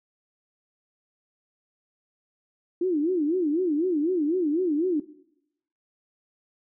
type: tone with vibrato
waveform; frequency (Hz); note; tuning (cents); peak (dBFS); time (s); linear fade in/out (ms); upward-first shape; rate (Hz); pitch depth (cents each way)
sine; 329.6; E4; 0; -21; 2.81-5; 5; sine; 4; 230
effects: noise-tail reverb RT60 0.8 s tail -18 dB re dry